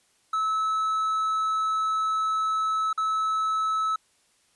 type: tone with dropouts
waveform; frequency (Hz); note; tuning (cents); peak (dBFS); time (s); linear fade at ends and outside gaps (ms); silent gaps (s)
triangle; 1300; E6; -24; -21; 0.33-3.96; 5; 2.93-2.976
effects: white hiss -65 dBFS RMS until 4.55 s + resampled to 24000 Hz